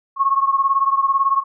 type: beating tone pair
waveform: sine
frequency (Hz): 1089 / 1107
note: C#6 / C#6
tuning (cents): -31 / -3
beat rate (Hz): 18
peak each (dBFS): -16 / -19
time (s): 0.16-1.44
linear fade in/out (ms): 50
effects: none